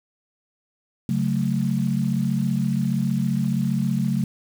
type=chord; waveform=sine; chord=F# minor; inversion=second; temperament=equal; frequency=138.59 / 185 / 220 Hz; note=C#3 / F#3 / A3; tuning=0 / 0 / 0 cents; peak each=-24 dBFS; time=1.09-4.24 s; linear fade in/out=2 ms; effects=7-bit